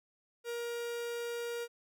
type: tone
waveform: 45% pulse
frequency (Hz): 472.5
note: A#4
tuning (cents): +23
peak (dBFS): -36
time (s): 0.44-1.68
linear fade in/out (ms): 50
effects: none